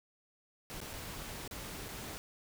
pink noise with dropouts, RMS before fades -44 dBFS, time 0.7-2.18 s, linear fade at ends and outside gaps 0 ms, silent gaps 0.804-0.814 / 0.933-0.937 / 1.477-1.511 / 1.884-1.888 s, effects none

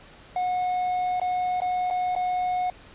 triangle tone with dropouts, 728 Hz, F#5, 28 cents flat, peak -21 dBFS, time 0.36-2.7 s, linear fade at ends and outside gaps 2 ms, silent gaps 1.199-1.215 / 1.603-1.618 / 1.902-1.908 / 2.152-2.162 s, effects pink hiss -49 dBFS RMS until 2.94 s + resampled to 8000 Hz

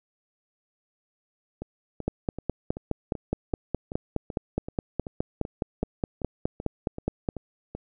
two click trains, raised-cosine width 2 ms, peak -12 / -21 dBFS, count 26 / 17, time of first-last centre 2.08-7.288 / 1.62-7.75 s, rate 4.8 / 2.61 Hz, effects none

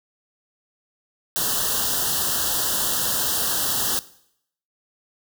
white band-stop noise, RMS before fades -23 dBFS, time 1.36-3.99 s, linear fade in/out 0 ms, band 1800 to 2800 Hz, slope 96 dB/octave, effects noise-tail reverb RT60 0.7 s tail -18 dB re dry

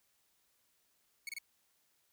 sawtooth tone bursts, 2217 Hz, C#7, in tune, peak -36 dBFS, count 3, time 1.27-1.385 s, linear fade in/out 2 ms, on 21 ms, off 26 ms, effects white hiss -75 dBFS RMS until 2.12 s

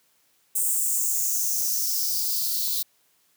violet noise with high-pass filter sweep, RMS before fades -25 dBFS, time 0.55-2.83 s, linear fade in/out 10 ms, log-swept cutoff 8400 to 4000 Hz, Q 4.9, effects white hiss -65 dBFS RMS until 3.36 s + high-pass 100 Hz 12 dB/octave

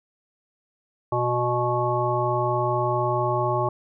harmonic tone, 122.2 Hz, B2, 18 cents flat, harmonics 1 / 3 / 5 / 7 / 9, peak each -27 / -27 / -27 / -27 / -27 dBFS, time 1.12-3.69 s, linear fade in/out 5 ms, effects none

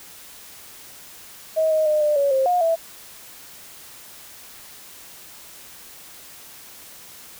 sine tone with pitch steps, 635 / 626 / 609 / 598 / 562 / 532 / 716 / 659 Hz, D#5 / D#5 / D#5 / D5 / C#5 / C5 / F5 / E5, +35 / +10 / -37 / +31 / +24 / +29 / +43 / -1 cents, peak -16 dBFS, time 1.56-2.76 s, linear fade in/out 20 ms, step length 150 ms, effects white hiss -43 dBFS RMS until 7.39 s

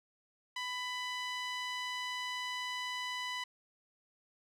sawtooth tone with band-pass filter, 996 Hz, B5, 14 cents sharp, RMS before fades -39 dBFS, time 0.56-3.44 s, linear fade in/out 5 ms, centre 2700 Hz, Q 1, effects none

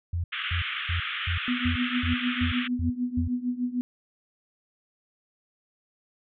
sine tone bursts, 85.9 Hz, F2, 28 cents flat, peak -25 dBFS, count 9, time 0.13-3.28 s, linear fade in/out 5 ms, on 110 ms, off 270 ms
white band-pass noise, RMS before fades -32 dBFS, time 0.32-2.68 s, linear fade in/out 10 ms, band 1200 to 3400 Hz, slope 96 dB/octave
sine tone with tremolo, 246.9 Hz, B3, in tune, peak -22 dBFS, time 1.48-3.81 s, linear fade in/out 0 ms, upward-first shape triangle, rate 6.6 Hz, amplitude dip 90%
effects none

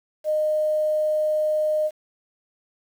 sine tone with quantisation, 614 Hz, D#5, 23 cents flat, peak -19 dBFS, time 0.24-1.91 s, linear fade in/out 50 ms, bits 8, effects none

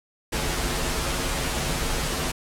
pink noise with comb filter, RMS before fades -26 dBFS, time 0.32-2.32 s, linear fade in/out 10 ms, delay 10 ms, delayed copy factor -0.8, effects low-pass 11000 Hz 12 dB/octave

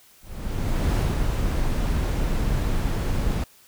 brown noise with ADSR envelope, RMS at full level -20 dBFS, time 0.21-3.44 s, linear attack 750 ms, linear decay 210 ms, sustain -3 dB, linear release 3 ms, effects white hiss -54 dBFS RMS until 3.67 s

